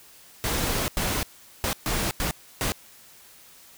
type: noise bursts at uneven times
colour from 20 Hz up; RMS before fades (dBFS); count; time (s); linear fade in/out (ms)
pink; -26; 6; 0.44-0.88 / 0.97-1.23 / 1.64-1.73 / 1.86-2.11 / 2.2-2.31 / 2.61-2.72; 0
effects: white hiss -51 dBFS RMS until 3.77 s